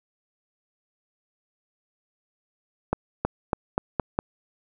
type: accelerating click train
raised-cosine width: 1 ms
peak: -8 dBFS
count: 6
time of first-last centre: 2.93-4.189 s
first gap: 320 ms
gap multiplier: 0.88
effects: none